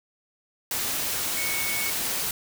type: tone in noise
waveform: sine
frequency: 2217 Hz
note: C#7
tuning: in tune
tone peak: -30 dBFS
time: 1.37-1.9 s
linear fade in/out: 2 ms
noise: white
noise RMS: -28 dBFS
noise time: 0.71-2.31 s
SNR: -5 dB
effects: none